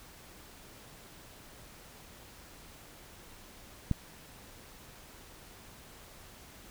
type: click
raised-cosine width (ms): 5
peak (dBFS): -15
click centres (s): 3.913
effects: pink hiss -53 dBFS RMS until 6.7 s